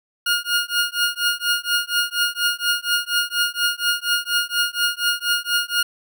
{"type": "tone with tremolo", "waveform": "20% pulse", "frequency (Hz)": 1426, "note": "F6", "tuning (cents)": 36, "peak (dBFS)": -10, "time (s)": [0.26, 5.83], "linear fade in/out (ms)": 5, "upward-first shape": "triangle", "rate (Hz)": 4.2, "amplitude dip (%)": 100, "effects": []}